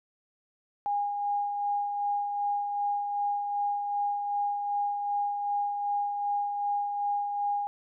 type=tone with tremolo; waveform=sine; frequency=816 Hz; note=G#5; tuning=31 cents flat; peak=-25 dBFS; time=0.86-7.67 s; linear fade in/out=0 ms; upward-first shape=sine; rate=2.6 Hz; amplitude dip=40%; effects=none